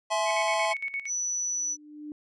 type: chord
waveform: square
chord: E augmented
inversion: none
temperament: equal with one note detuned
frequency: 659.3 / 847.6 / 1046.5 Hz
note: E5 / G#5 / B#5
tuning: 0 / +35 / 0 cents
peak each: -29 / -30 / -31 dBFS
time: 0.1-0.74 s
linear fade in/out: 20 ms
type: tone with tremolo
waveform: sine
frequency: 2217 Hz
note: C#7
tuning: in tune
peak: -28 dBFS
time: 0.25-1.1 s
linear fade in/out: 50 ms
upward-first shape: square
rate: 8.7 Hz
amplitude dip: 75%
type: tone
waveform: sine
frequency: 5940 Hz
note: F#8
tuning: 6 cents sharp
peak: -27 dBFS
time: 1.06-1.77 s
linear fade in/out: 50 ms
type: tone with exponential growth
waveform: sine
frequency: 299 Hz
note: D4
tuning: 31 cents sharp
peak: -34 dBFS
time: 1.29-2.12 s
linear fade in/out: 1 ms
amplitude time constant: 180 ms
effects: resampled to 22050 Hz